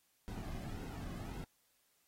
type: noise with flanger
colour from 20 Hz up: brown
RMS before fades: -44 dBFS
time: 0.28-1.44 s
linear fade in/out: 0 ms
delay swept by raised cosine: 1.7 to 2.2 ms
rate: 1.8 Hz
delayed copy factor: -0.55
effects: white hiss -75 dBFS RMS until 2.07 s + AAC 48 kbps